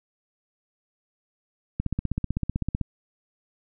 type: click train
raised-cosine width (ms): 5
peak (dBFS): -13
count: 17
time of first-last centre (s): 1.8-2.813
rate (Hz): 15.8
effects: none